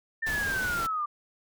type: linear sweep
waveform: sine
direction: down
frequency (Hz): 1809 to 1174.7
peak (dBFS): -27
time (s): 0.22-1.06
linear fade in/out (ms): 10
type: noise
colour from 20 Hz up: pink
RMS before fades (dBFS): -36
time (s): 0.26-0.87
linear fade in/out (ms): 10
effects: none